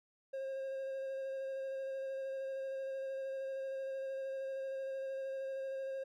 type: tone with vibrato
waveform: triangle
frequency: 536 Hz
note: C5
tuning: 42 cents sharp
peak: -36 dBFS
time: 0.33-6.04 s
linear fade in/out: 10 ms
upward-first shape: square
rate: 13 Hz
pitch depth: 11 cents each way
effects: none